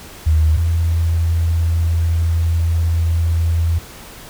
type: tone pair in turn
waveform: sine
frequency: 78.3 / 83.12 Hz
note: D#2 / E2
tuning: +11 / +15 cents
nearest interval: minor second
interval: 104 cents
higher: second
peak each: -10 / -13 dBFS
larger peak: first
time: 0.26-0.57 / 0.57-3.79 s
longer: second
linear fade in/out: 10 ms
effects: pink hiss -37 dBFS RMS until 4.29 s